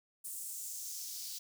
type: noise with high-pass filter sweep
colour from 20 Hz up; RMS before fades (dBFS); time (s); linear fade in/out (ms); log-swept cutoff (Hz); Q
white; -43; 0.24-1.39; 10; 9000 to 4500; 2.1
effects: none